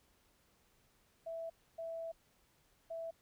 sine tone bursts at uneven times, 659.3 Hz, E5, in tune, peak -40 dBFS, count 3, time 1.26-1.5 / 1.78-2.12 / 2.9-3.11 s, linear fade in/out 10 ms, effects pink hiss -72 dBFS RMS until 3.21 s

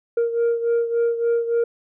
sine beating tone pair, 466.6 / 470.1 Hz, A#4 / A#4, +2 / +15 cents, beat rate 3.5 Hz, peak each -17 / -22 dBFS, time 0.17-1.64 s, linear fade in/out 5 ms, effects tanh soft clip ceiling -15 dBFS

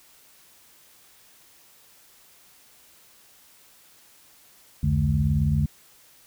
sine tone cluster, 67.3 / 85.8 / 146.9 / 214.8 Hz, C2 / F2 / D3 / A3, +49 / -30 / +1 / -41 cents, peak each -27 / -25 / -22 / -28 dBFS, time 4.83-5.66 s, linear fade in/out 5 ms, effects white hiss -55 dBFS RMS until 6.26 s

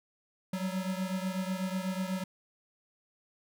square beating tone pair, 185 / 193.1 Hz, F#3 / G3, 0 / -26 cents, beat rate 8.1 Hz, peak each -34 / -37 dBFS, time 0.53-2.24 s, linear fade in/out 5 ms, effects none

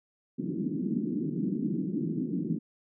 pink band-pass noise, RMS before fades -31 dBFS, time 0.38-2.59 s, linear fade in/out 20 ms, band 160 to 340 Hz, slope 48 dB/octave, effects none

